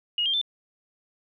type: tone with pitch steps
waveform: sine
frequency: 2876 / 3191 / 3541 Hz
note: F#7 / G7 / A7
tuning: -50 / +30 / +10 cents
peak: -22 dBFS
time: 0.18-0.414 s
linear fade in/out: 2 ms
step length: 78 ms
effects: none